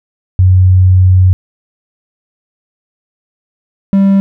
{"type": "tone pair in turn", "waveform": ["sine", "triangle"], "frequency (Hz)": [92.5, 196], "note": ["F#2", "G3"], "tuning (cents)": [0, 0], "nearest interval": "octave + minor second", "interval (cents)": 1300, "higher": "second", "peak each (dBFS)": -3, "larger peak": "neither", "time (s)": [[0.39, 1.33], [3.93, 4.2]], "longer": "first", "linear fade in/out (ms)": 0, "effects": []}